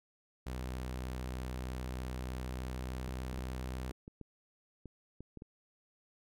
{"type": "tone with pitch glide", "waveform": "sawtooth", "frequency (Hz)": [63.2, 63.6], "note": ["B1", "C2"], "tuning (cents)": [41, -48], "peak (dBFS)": -34, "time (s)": [0.46, 3.92], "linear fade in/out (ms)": 10, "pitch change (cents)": 11, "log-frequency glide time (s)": [2.28, 3.27]}
{"type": "clicks", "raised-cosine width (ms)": 3, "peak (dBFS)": -34, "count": 10, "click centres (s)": [3.081, 3.332, 3.385, 3.912, 4.079, 4.213, 4.857, 5.206, 5.373, 5.421]}
{"effects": []}